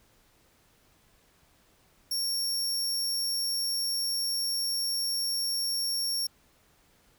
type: tone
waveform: sawtooth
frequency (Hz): 5510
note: F8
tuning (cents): -24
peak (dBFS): -25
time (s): 2.11-6.27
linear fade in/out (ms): 5
effects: pink hiss -64 dBFS RMS until 7.18 s